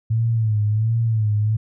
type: tone with vibrato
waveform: sine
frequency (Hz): 110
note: A2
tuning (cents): 0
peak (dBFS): -16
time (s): 0.1-1.57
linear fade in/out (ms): 10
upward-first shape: sine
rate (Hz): 1.4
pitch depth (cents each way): 83
effects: none